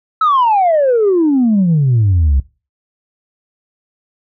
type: exponential sweep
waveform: sine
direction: down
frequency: 1320 to 64 Hz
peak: -7 dBFS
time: 0.21-2.4 s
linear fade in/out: 5 ms
effects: noise-tail reverb RT60 0.3 s tail -19 dB re dry + tanh soft clip ceiling -6 dBFS